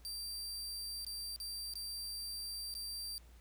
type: tone with dropouts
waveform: sawtooth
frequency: 4699 Hz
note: D8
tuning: in tune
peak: -38 dBFS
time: 0.05-3.18 s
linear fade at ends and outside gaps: 0 ms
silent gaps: 1.048-1.066 / 1.361-1.401 / 1.737-1.755 / 2.74-2.751 s
effects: added 59 Hz sine -56 dBFS peak until 3.4 s + pink hiss -67 dBFS RMS until 3.4 s